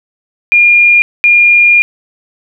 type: tone pair in turn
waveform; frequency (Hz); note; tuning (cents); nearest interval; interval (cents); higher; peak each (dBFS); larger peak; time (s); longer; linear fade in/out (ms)
sine; 2415 / 2415; D7 / D7; +48 / +48; unison; 0; neither; -3; neither; 0.52-1.02 / 1.24-1.82; second; 0
effects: none